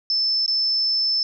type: tone with dropouts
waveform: sine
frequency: 5274 Hz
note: E8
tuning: in tune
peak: -18 dBFS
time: 0.1-1.23 s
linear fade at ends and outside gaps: 1 ms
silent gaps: 0.462-0.479 s
effects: none